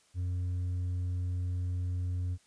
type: tone with hard clipping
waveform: triangle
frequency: 90 Hz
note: F#2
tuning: 47 cents flat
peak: -29 dBFS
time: 0.14-2.38 s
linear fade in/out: 50 ms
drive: 1 dB
effects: white hiss -66 dBFS RMS until 2.46 s + resampled to 22050 Hz